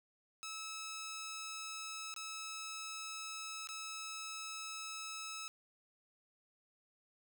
10% pulse tone with dropouts, 1300 Hz, E6, 24 cents flat, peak -35 dBFS, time 0.43-5.48 s, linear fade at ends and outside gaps 0 ms, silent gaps 2.14-2.163 / 3.672-3.689 s, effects none

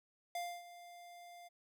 square tone with ADSR envelope, 699 Hz, F5, 1 cent sharp, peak -38 dBFS, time 0.35-1.49 s, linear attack 3 ms, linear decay 270 ms, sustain -15 dB, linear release 20 ms, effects none

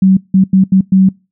sine tone bursts at uneven times, 190 Hz, F#3, 46 cents sharp, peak -4 dBFS, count 5, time 0.02-0.17 / 0.34-0.44 / 0.53-0.64 / 0.72-0.81 / 0.92-1.09 s, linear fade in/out 5 ms, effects noise-tail reverb RT60 0.3 s tail -26 dB re dry

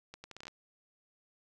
accelerating click train, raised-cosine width 0.2 ms, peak -29 dBFS, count 9, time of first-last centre 0.14-0.481 s, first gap 100 ms, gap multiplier 0.73, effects none

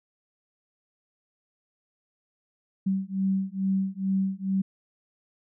sine beating tone pair, 191.2 / 193.5 Hz, G3 / G3, -43 / -22 cents, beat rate 2.3 Hz, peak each -27 dBFS, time 2.86-4.62 s, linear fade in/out 10 ms, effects none

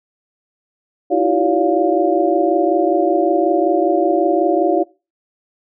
sine tone cluster, 317.6 / 342.9 / 381.8 / 569 / 704 Hz, D#4 / F4 / G4 / C#5 / F5, +36 / -32 / -46 / +45 / +14 cents, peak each -19 dBFS, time 1.1-4.84 s, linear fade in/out 20 ms, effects noise-tail reverb RT60 0.3 s tail -22 dB re dry

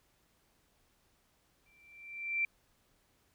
sine tone with exponential growth, 2349 Hz, D7, in tune, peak -27 dBFS, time 1.66-2.45 s, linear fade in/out 2 ms, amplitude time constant 170 ms, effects pink hiss -72 dBFS RMS until 3.34 s

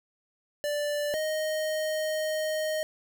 square tone pair in turn, 587 / 621.9 Hz, D5 / D#5, -1 / -1 cents, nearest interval minor second, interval 100 cents, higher second, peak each -28 dBFS, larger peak neither, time 0.64-1.14 / 1.14-2.83 s, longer second, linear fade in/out 0 ms, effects none

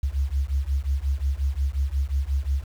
sine beating tone pair, 66 / 71.6 Hz, C2 / D2, +16 / -43 cents, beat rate 5.6 Hz, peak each -24 dBFS, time 0.03-2.64 s, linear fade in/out 5 ms, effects tanh soft clip ceiling -15 dBFS + 8-bit

